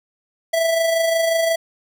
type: tone with amplitude modulation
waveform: square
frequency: 659.3 Hz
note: E5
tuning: in tune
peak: -15 dBFS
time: 0.53-1.56 s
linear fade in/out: 10 ms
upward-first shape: sine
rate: 25.6 Hz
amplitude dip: 40%
effects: none